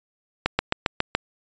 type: slowing click train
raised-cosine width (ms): 0.3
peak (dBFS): -3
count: 6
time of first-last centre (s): 0.46-1.15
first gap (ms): 130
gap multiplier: 1.03
effects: resampled to 16000 Hz